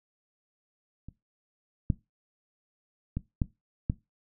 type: clicks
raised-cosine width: 5 ms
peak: -30 / -12 / -18 / -13 / -13 dBFS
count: 5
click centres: 1.086 / 1.902 / 3.17 / 3.418 / 3.899 s
effects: noise-tail reverb RT60 0.2 s tail -18 dB re dry